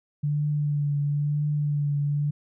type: tone with vibrato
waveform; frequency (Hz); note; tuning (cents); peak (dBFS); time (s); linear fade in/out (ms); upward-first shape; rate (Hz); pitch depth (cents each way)
sine; 146.3; D3; -6; -22; 0.23-2.31; 10; triangle; 1; 30
effects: none